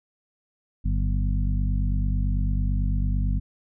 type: harmonic tone with a mistuned harmonic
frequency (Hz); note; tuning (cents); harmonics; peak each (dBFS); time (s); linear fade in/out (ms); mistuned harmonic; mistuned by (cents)
49; G1; 0; 1 / 2 / 3 / 4 / 5; -22 / -28 / -32 / -34 / -36; 0.84-3.4; 20; 4; -58
effects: none